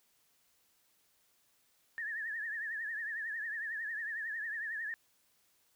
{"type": "tone with vibrato", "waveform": "sine", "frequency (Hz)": 1770, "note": "A6", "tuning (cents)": 10, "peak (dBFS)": -36, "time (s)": [1.98, 4.94], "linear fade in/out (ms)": 0, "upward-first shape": "triangle", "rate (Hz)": 11, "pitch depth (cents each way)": 120, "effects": ["white hiss -72 dBFS RMS until 5.75 s"]}